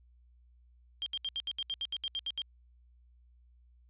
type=tone bursts; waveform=sine; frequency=3190 Hz; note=G7; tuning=30 cents sharp; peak=-32 dBFS; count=13; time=1.02-2.418 s; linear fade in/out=0 ms; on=42 ms; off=71 ms; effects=added 60 Hz sine -59 dBFS peak until 3.89 s + resampled to 8000 Hz

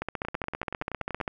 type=two click trains; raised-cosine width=0.5 ms; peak=-15 / -19 dBFS; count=20 / 11; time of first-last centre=0.02-1.278 / 0.25-1.202 s; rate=15.1 / 10.5 Hz; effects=none

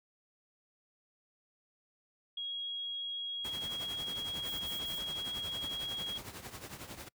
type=tone; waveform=sine; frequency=3298 Hz; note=G#7; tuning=13 cents flat; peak=-36 dBFS; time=2.37-6.18 s; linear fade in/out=5 ms
type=noise with tremolo; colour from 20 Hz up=pink; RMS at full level=-43 dBFS; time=3.44-7.09 s; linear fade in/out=10 ms; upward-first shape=triangle; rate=11 Hz; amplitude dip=75%
type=noise bursts; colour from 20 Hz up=violet; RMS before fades=-47 dBFS; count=3; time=4.45-4.998 s; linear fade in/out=20 ms; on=150 ms; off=49 ms
effects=noise-tail reverb RT60 0.1 s tail -26 dB re dry + high-pass 60 Hz 12 dB/octave

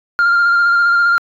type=tone with vibrato; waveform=sine; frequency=1396.9 Hz; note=F6; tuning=in tune; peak=-7 dBFS; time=0.19-1.18 s; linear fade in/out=0 ms; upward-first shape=square; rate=15 Hz; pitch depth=15 cents each way; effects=tanh soft clip ceiling -8 dBFS

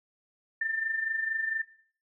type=tone with amplitude modulation; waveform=sine; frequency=1788 Hz; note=A6; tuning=27 cents sharp; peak=-25 dBFS; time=0.61-1.62 s; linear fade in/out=5 ms; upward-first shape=sine; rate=24.4 Hz; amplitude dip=55%; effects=noise-tail reverb RT60 0.5 s tail -17 dB re dry

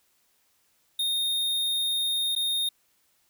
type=tone with dropouts; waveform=square; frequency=3688 Hz; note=A#7; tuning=19 cents flat; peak=-25 dBFS; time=0.99-2.69 s; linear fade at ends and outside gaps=5 ms; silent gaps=2.352-2.361 s; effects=white hiss -68 dBFS RMS until 3.29 s

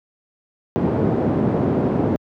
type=band-pass noise; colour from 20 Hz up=pink; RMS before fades=-19 dBFS; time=0.76-2.16 s; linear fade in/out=0 ms; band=140 to 450 Hz; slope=12 dB/octave; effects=high-pass 80 Hz 12 dB/octave

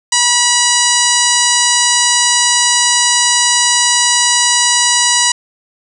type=harmonic tone with a mistuned harmonic; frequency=970 Hz; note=B5; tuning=31 cents flat; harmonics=1 / 2 / 3 / 4 / 5 / 6 / 7 / 8 / 9; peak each=-18 / -18 / -18 / -18 / -18 / -18 / -18 / -18 / -18 dBFS; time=0.12-5.32 s; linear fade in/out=5 ms; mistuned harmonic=4; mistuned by=+22 cents; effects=7-bit

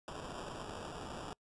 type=noise with sample-and-hold; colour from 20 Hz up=blue; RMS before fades=-45 dBFS; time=0.08-1.33 s; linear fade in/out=0 ms; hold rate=2100 Hz; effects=noise-tail reverb RT60 0.1 s tail -26 dB re dry + resampled to 22050 Hz

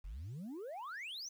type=exponential sweep; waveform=sine; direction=up; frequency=40.21 to 6350 Hz; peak=-40 dBFS; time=0.04-1.29 s; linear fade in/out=10 ms; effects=tanh soft clip ceiling -41 dBFS + 11-bit

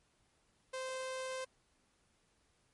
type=tone; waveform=sawtooth; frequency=520 Hz; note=C5; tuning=11 cents flat; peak=-35 dBFS; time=0.73-1.45 s; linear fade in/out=10 ms; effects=pink hiss -74 dBFS RMS until 2.73 s + MP3 48 kbps

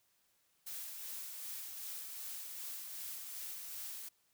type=noise with tremolo; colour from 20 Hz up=blue; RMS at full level=-44 dBFS; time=0.66-4.09 s; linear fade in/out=10 ms; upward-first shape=sine; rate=2.6 Hz; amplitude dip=30%; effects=white hiss -75 dBFS RMS until 4.33 s

